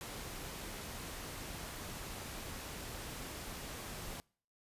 pink noise, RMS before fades -45 dBFS, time 0.01-4.2 s, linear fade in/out 0 ms, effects noise-tail reverb RT60 0.5 s tail -26 dB re dry + resampled to 32000 Hz

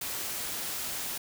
white noise, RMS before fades -35 dBFS, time 0.01-1.18 s, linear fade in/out 5 ms, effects none

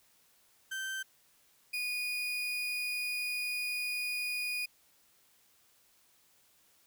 35% pulse tone pair in turn, 1554 / 2462 Hz, G6 / D#7, -16 / -19 cents, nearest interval minor sixth, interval 797 cents, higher second, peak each -34 / -31 dBFS, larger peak second, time 0.71-1.03 / 1.73-4.66 s, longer second, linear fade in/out 10 ms, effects white hiss -67 dBFS RMS until 6.86 s

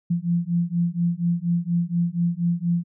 sine beating tone pair, 170 / 174.2 Hz, F3 / F3, -46 / -4 cents, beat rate 4.2 Hz, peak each -23 / -23 dBFS, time 0.1-2.84 s, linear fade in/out 10 ms, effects none

